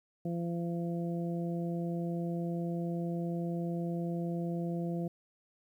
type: harmonic tone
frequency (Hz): 170.7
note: F3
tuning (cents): -39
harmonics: 1 / 2 / 3 / 4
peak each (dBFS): -33 / -39 / -43 / -45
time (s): 0.25-5.08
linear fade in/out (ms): 5
effects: 11-bit